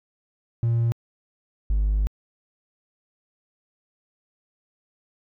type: tone pair in turn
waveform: triangle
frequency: 116.54 / 51.02 Hz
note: A#2 / G#1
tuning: 0 / -30 cents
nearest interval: octave + major second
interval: 1430 cents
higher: first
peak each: -16 dBFS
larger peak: neither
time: 0.63-0.92 / 1.7-2.07 s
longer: second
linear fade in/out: 0 ms
effects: tanh soft clip ceiling -13 dBFS